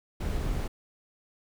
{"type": "noise", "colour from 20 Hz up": "brown", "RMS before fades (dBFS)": -30, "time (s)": [0.2, 0.68], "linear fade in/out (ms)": 10, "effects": []}